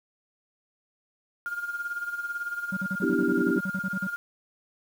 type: tone with tremolo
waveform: sine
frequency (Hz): 1411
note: F6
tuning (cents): +17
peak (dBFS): -27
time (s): 1.46-4.16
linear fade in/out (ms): 0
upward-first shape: sine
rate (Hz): 18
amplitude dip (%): 70
type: tone bursts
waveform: triangle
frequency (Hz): 190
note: F#3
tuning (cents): +46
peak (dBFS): -26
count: 15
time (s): 2.72-4.072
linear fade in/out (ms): 5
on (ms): 50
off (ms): 43
type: chord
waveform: sine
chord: E minor seventh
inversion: second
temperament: equal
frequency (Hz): 246.9 / 293.7 / 329.6 / 392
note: B3 / D4 / E4 / G4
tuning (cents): 0 / 0 / 0 / 0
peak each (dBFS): -28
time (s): 3.02-3.59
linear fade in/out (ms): 5
effects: 8-bit